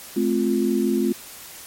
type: chord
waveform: sine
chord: F major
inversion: first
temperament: equal with one note detuned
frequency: 216.5 / 261.6 / 349.2 Hz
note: A3 / C4 / F4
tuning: -28 / 0 / 0 cents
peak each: -22 / -23 / -22 dBFS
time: 0.16-1.13 s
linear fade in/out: 10 ms
effects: white hiss -40 dBFS RMS until 1.66 s + MP3 64 kbps